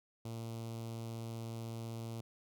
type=tone with notch filter; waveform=sawtooth; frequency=114.5 Hz; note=A#2; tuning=31 cents flat; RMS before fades=-43 dBFS; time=0.25-2.21 s; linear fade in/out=5 ms; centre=1700 Hz; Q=0.88; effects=none